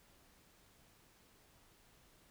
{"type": "silence", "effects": ["pink hiss -67 dBFS RMS until 2.3 s"]}